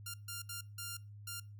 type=tone bursts at uneven times; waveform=5% pulse; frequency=1396.9 Hz; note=F6; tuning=in tune; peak=-30 dBFS; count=5; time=0.06-0.14 / 0.28-0.42 / 0.49-0.61 / 0.78-0.97 / 1.27-1.4 s; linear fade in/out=5 ms; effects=noise-tail reverb RT60 0.3 s tail -23 dB re dry + added 103 Hz sine -49 dBFS peak until 1.59 s